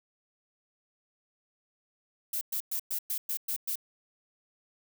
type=noise bursts; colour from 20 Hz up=violet; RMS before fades=-32 dBFS; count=8; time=2.33-3.756 s; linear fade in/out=5 ms; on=82 ms; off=110 ms; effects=none